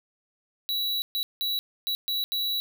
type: tone bursts at uneven times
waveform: square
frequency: 3922 Hz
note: B7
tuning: 13 cents flat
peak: -26 dBFS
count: 6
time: 0.69-1.02 / 1.15-1.23 / 1.41-1.59 / 1.87-1.95 / 2.08-2.24 / 2.32-2.6 s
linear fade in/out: 0 ms
effects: none